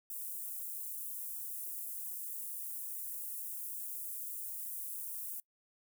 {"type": "high-pass noise", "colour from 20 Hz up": "white", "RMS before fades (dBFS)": -42, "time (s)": [0.1, 5.4], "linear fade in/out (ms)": 2, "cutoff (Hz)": 9600, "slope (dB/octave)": 24, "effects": ["noise-tail reverb RT60 0.1 s tail -24 dB re dry"]}